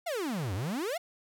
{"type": "exponential two-way sweep", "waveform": "45% pulse", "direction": "down then up", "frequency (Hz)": [740, 87.1, 740], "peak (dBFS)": -31, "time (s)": [0.06, 0.98], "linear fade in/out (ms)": 10, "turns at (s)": 0.54, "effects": []}